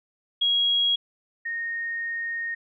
sine tone pair in turn, 3300 / 1852.1 Hz, G#7 / A#6, -12 / -12 cents, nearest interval minor seventh, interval 1000 cents, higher first, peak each -19 / -27 dBFS, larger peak first, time 0.41-0.96 / 1.45-2.55 s, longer second, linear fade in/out 10 ms, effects none

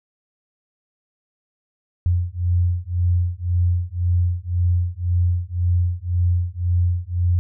sine beating tone pair, 87.31 / 89.21 Hz, F2 / F2, 0 / +37 cents, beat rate 1.9 Hz, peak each -20 dBFS, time 2.06-7.39 s, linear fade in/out 0 ms, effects none

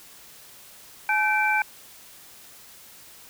sine tone cluster, 852 / 1538 / 2343 Hz, G#5 / G6 / D7, +44 / -33 / -5 cents, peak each -24 dBFS, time 1.09-1.62 s, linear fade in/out 2 ms, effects white hiss -48 dBFS RMS until 3.29 s

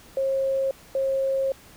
sine tone pair in turn, 538 / 538 Hz, C5 / C5, +48 / +48 cents, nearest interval unison, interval 0 cents, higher neither, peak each -21 dBFS, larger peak neither, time 0.17-0.71 / 0.95-1.52 s, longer second, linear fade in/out 2 ms, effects pink hiss -50 dBFS RMS until 1.76 s

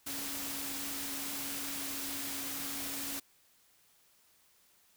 sine tone in noise, 277.2 Hz, C#4, in tune, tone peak -46 dBFS, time 0.06-3.2 s, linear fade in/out 10 ms, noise white, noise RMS -39 dBFS, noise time 0.06-3.2 s, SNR -10 dB, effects white hiss -67 dBFS RMS until 4.96 s

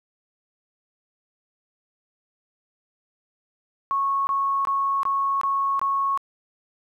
sine tone bursts, 1101 Hz, C#6, 12 cents flat, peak -20 dBFS, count 6, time 3.91-6.175 s, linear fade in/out 0 ms, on 360 ms, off 21 ms, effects 10-bit

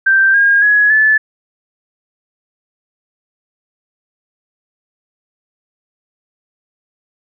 sine tone with pitch steps, 1568 / 1622.4 / 1678.6 / 1736.8 Hz, G6 / G#6 / G#6 / A6, 0 / -41 / +18 / -23 cents, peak -7 dBFS, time 0.06-1.18 s, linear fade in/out 10 ms, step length 280 ms, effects none

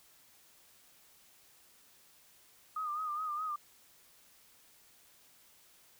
sine tone with vibrato, 1228 Hz, D#6, 23 cents flat, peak -34 dBFS, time 2.76-3.56 s, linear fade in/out 5 ms, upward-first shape sine, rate 4.8 Hz, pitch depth 64 cents each way, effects white hiss -63 dBFS RMS until 5.99 s

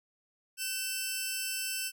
10% pulse tone pair together, 1531.4 / 2664 Hz, G6 / E7, -41 / +18 cents, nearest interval minor seventh, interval 959 cents, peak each -31 / -25 dBFS, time 0.57-1.92 s, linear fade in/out 50 ms, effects none

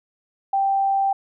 sine tone, 784 Hz, G5, in tune, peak -17 dBFS, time 0.53-1.13 s, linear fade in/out 5 ms, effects none

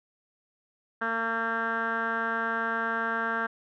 10% pulse tone with low-pass filter, 227.5 Hz, A#3, 42 cents flat, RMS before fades -29 dBFS, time 1.01-3.47 s, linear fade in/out 10 ms, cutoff 1600 Hz, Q 6.2, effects none

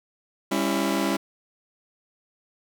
sawtooth chord, C# diminished, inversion second, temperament just, 199.57 / 277.2 / 332.6 Hz, G3 / C#4 / E4, +31 / 0 / +16 cents, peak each -23 dBFS, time 0.51-1.17 s, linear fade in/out 10 ms, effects none

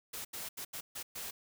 white noise bursts at uneven times, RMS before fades -42 dBFS, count 6, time 0.13-0.25 / 0.33-0.49 / 0.57-0.65 / 0.73-0.81 / 0.95-1.03 / 1.15-1.31 s, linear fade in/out 10 ms, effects none

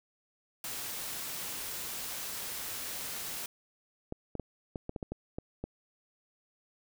white noise, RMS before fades -39 dBFS, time 0.64-3.46 s, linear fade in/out 2 ms
clicks, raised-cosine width 2 ms, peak -23 dBFS, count 10, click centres 4.124 / 4.353 / 4.397 / 4.758 / 4.894 / 4.962 / 5.028 / 5.12 / 5.385 / 5.64 s
effects none

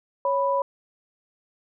sine tone pair together, 554.4 / 987.8 Hz, C#5 / B5, 0 / 0 cents, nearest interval minor seventh, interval 1000 cents, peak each -23 dBFS, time 0.25-0.62 s, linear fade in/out 2 ms, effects none

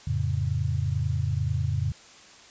sine chord, F augmented, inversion none, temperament equal with one note detuned, 87.31 / 109.49 / 138.59 Hz, F2 / A2 / C#3, 0 / -8 / 0 cents, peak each -28 dBFS, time 0.07-1.92 s, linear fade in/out 5 ms, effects white hiss -50 dBFS RMS until 2.5 s + resampled to 16000 Hz

